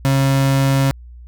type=tone; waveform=35% pulse; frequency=136.1 Hz; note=C#3; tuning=31 cents flat; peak=-11 dBFS; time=0.05-0.91 s; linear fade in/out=0 ms; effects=added 60 Hz sine -35 dBFS peak until 1.27 s